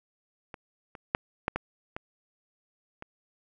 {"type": "clicks", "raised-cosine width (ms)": 0.5, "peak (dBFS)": [-25, -28, -8, -11, -14, -20, -25], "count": 7, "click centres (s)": [0.542, 0.952, 1.149, 1.481, 1.56, 1.965, 3.024], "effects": []}